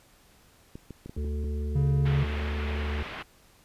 clicks, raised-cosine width 3 ms, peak -27 dBFS, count 7, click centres 0.755 / 0.907 / 1.06 / 1.095 / 1.166 / 1.247 / 1.442 s
harmonic tone, 73.42 Hz, D2, in tune, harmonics 1 / 3 / 5 / 6, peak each -28 / -39 / -44 / -42 dBFS, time 1.17-3.03 s, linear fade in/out 5 ms
triangle tone, 140 Hz, C#3, 18 cents sharp, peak -20 dBFS, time 1.75-2.24 s, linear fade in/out 10 ms
white low-pass noise, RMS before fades -39 dBFS, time 2.05-3.23 s, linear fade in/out 10 ms, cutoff 2800 Hz, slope 24 dB/octave
effects pink hiss -59 dBFS RMS until 3.64 s + resampled to 32000 Hz

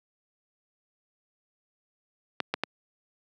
clicks, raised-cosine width 0.3 ms, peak -10 dBFS, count 3, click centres 2.403 / 2.54 / 2.636 s, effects high-pass 200 Hz 12 dB/octave

